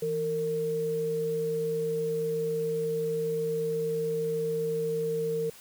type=tone pair together; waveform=sine; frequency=162.98 / 457 Hz; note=E3 / A#4; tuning=-19 / -34 cents; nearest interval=octave + tritone; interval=1785 cents; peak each=-36 / -27 dBFS; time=0.02-5.5 s; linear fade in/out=5 ms; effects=white hiss -51 dBFS RMS until 5.6 s